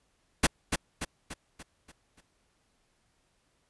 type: noise with echo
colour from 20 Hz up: pink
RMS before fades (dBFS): -21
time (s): 0.43-0.47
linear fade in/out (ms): 10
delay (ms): 290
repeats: 6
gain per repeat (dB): -6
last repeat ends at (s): 2.21
effects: pink hiss -72 dBFS RMS until 3.69 s + resampled to 24000 Hz